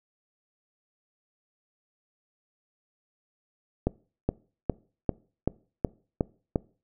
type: accelerating click train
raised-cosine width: 2 ms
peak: -10 dBFS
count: 8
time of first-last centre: 3.87-6.558 s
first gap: 420 ms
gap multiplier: 0.97
effects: noise-tail reverb RT60 0.4 s tail -23 dB re dry